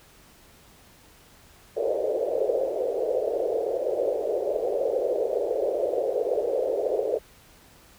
pink band-pass noise, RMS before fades -26 dBFS, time 1.76-7.19 s, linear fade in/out 20 ms, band 420 to 600 Hz, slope 48 dB/octave, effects pink hiss -54 dBFS RMS until 7.98 s

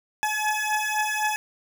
20% pulse beating tone pair, 850 / 853.9 Hz, G#5 / G#5, +40 / +48 cents, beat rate 3.9 Hz, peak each -22 / -21 dBFS, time 0.23-1.36 s, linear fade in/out 0 ms, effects 9-bit

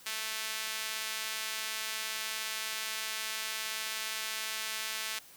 sawtooth tone with high-pass filter, 219.3 Hz, A3, 6 cents flat, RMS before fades -37 dBFS, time 0.06-5.19 s, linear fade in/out 5 ms, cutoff 2200 Hz, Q 0.78, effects white hiss -55 dBFS RMS until 5.36 s

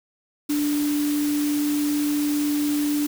sine tone in noise, 293.7 Hz, D4, in tune, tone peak -20 dBFS, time 0.49-3.07 s, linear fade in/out 10 ms, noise white, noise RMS -33 dBFS, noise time 0.49-3.07 s, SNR +10 dB, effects none

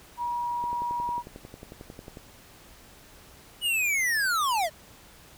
sine tone, 959 Hz, A#5, 49 cents sharp, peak -27 dBFS, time 0.17-1.23 s, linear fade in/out 50 ms
click train, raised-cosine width 2 ms, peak -28 dBFS, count 18, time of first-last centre 0.64-2.172 s, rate 11.1 Hz
square linear sweep, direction down, 2960 to 587.3 Hz, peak -24 dBFS, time 3.61-4.7 s, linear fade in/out 50 ms
effects pink hiss -52 dBFS RMS until 5.37 s

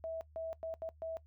sine tone bursts at uneven times, 651 Hz, E5, 22 cents flat, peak -37 dBFS, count 5, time 0.04-0.21 / 0.36-0.53 / 0.63-0.74 / 0.82-0.89 / 1.02-1.17 s, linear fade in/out 0 ms, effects noise-tail reverb RT60 0.1 s tail -19 dB re dry + added 76 Hz sine -58 dBFS peak until 1.26 s

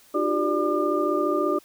sine tone cluster, 303.4 / 354.7 / 389.3 / 591 / 1203 Hz, D#4 / F4 / G4 / D5 / D6, -44 / +27 / -12 / +11 / +41 cents, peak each -27 dBFS, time 0.14-1.59 s, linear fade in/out 10 ms, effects white hiss -55 dBFS RMS until 1.64 s

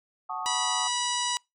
sine chord, D# half-diminished seventh, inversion first, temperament equal, 740 / 880 / 1108.7 / 1244.5 Hz, F#5 / A5 / C#6 / D#6, 0 / 0 / 0 / 0 cents, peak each -36 dBFS, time 0.29-0.88 s, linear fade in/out 10 ms
harmonic tone, 976 Hz, B5, 21 cents flat, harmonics 1 / 2 / 3 / 4 / 5 / 6 / 7 / 8 / 9, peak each -31 / -37 / -33 / -34 / -37 / -36 / -41 / -38 / -38 dBFS, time 0.46-1.37 s, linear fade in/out 0 ms
effects noise-tail reverb RT60 0.2 s tail -26 dB re dry

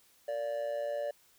triangle tone with amplitude modulation, 581 Hz, D5, 19 cents flat, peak -27 dBFS, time 0.28-1.11 s, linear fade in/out 5 ms, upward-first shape sine, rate 120 Hz, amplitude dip 70%, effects white hiss -65 dBFS RMS until 1.38 s

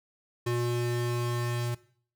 square tone pair together, 120 / 359.6 Hz, B2 / F#4, -49 / -49 cents, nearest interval octave + perfect fifth, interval 1900 cents, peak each -30 / -33 dBFS, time 0.46-1.75 s, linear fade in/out 10 ms, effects noise-tail reverb RT60 0.5 s tail -18 dB re dry

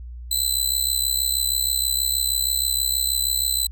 15% pulse tone with amplitude modulation, 4018 Hz, B7, 29 cents sharp, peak -10 dBFS, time 0.31-3.67 s, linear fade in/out 5 ms, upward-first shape sine, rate 66.3 Hz, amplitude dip 80%, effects added 60 Hz sine -33 dBFS peak until 3.71 s

